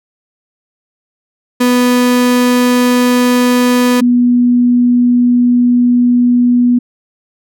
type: tone pair in turn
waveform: 35% pulse / sine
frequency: 247.1 / 244 Hz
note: B3 / B3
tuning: +1 / -21 cents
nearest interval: unison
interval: 22 cents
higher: first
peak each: -6 dBFS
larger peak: neither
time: 1.6-4.01 / 4.01-6.79 s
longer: second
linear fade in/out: 10 ms
effects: none